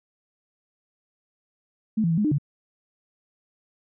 sine tone with pitch steps, 218.6 / 167.3 / 163.5 / 209.4 / 302.9 / 143.3 Hz, A3 / E3 / E3 / G#3 / D#4 / D3, -11 / +26 / -14 / +15 / -46 / -42 cents, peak -19 dBFS, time 1.97-2.384 s, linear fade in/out 10 ms, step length 69 ms, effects none

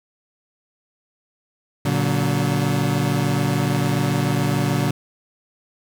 30% pulse chord, Bb augmented, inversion none, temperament equal with one note detuned, 116.54 / 143.4 / 185 Hz, Bb2 / D3 / F#3, 0 / -41 / 0 cents, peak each -21 / -18 / -22 dBFS, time 1.85-4.91 s, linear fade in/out 5 ms, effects none

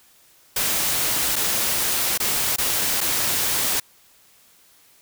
white noise with dropouts, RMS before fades -22 dBFS, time 0.56-3.8 s, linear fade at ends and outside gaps 5 ms, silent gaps 1.358-1.362 / 2.177-2.2 / 2.562-2.583 / 3.007-3.011 s, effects white hiss -55 dBFS RMS until 5.01 s

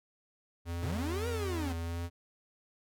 square tone with vibrato, 84.5 Hz, E2, 43 cents sharp, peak -35 dBFS, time 0.65-2.1 s, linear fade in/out 50 ms, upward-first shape triangle, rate 1.6 Hz, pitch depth 31 cents each way
45% pulse linear two-way sweep, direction up then down, 92.6 to 486.5 to 245.5 Hz, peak -35 dBFS, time 0.82-1.73 s, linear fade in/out 10 ms, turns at 1.28 s
effects none

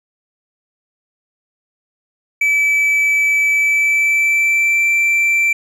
triangle tone with pitch glide, 2304 to 2343 Hz, D7 to D7, -34 to -5 cents, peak -10 dBFS, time 2.41-5.53 s, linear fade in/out 5 ms, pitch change +29 cents, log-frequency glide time 3.52-4.88 s, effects none

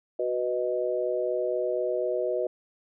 sine chord, B major, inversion second, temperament equal, 370 / 493.9 / 622.3 Hz, F#4 / B4 / D#5, 0 / 0 / 0 cents, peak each -30 / -29 / -29 dBFS, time 0.19-2.47 s, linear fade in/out 5 ms, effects none

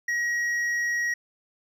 triangle tone with hard clipping, 1900 Hz, A#6, 33 cents sharp, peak -25 dBFS, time 0.08-1.14 s, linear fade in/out 5 ms, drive 8 dB, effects none

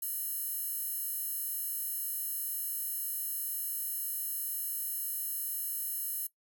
square tone with high-pass filter, 591 Hz, D5, 11 cents sharp, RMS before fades -36 dBFS, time 0.02-6.27 s, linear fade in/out 5 ms, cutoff 12000 Hz, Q 2.6, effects noise-tail reverb RT60 0.1 s tail -18 dB re dry

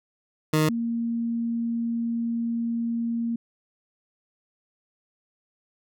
20% pulse / sine tone pair in turn, 155.1 / 232.4 Hz, D#3 / A#3, -5 / -5 cents, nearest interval perfect fifth, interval 700 cents, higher second, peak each -14 / -24 dBFS, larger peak first, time 0.53-0.69 / 0.69-3.36 s, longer second, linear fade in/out 5 ms, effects none

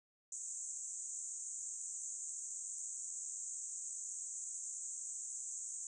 pink band-pass noise, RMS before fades -45 dBFS, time 0.32-5.87 s, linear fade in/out 2 ms, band 6500 to 8200 Hz, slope 96 dB/octave, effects none

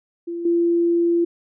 sine tone with level steps, 341.4 Hz, F4, 39 cents flat, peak -25 / -15 dBFS, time 0.27-1.25 s, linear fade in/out 10 ms, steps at 0.45 s, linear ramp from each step 5 ms, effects none

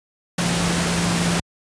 sine tone in noise, 172.3 Hz, F3, 23 cents flat, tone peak -21 dBFS, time 0.38-1.4 s, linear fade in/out 5 ms, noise pink, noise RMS -22 dBFS, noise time 0.38-1.4 s, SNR -2 dB, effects high-pass 80 Hz 12 dB/octave + resampled to 22050 Hz

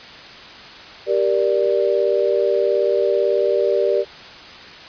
sine chord, G minor, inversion none, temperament just, 392 / 470.4 / 588 Hz, G4 / Bb4 / D5, 0 / +16 / +2 cents, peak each -19 / -20 / -19 dBFS, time 1.06-4.05 s, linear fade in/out 50 ms, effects white hiss -38 dBFS RMS until 4.88 s + resampled to 11025 Hz

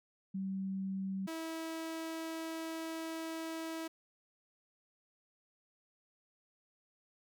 sine / sawtooth tone pair in turn, 192.2 / 324.6 Hz, G3 / E4, -34 / -27 cents, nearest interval major sixth, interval 907 cents, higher second, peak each -35 / -35 dBFS, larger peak neither, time 0.34-1.27 / 1.27-3.88 s, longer second, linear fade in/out 10 ms, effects none

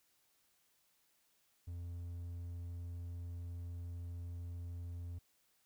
triangle tone, 86.5 Hz, F2, 16 cents flat, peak -40 dBFS, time 1.67-5.19 s, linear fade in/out 10 ms, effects white hiss -75 dBFS RMS until 5.65 s

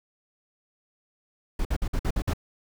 brown noise bursts, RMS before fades -25 dBFS, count 7, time 1.59-2.335 s, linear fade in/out 5 ms, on 61 ms, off 53 ms, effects none

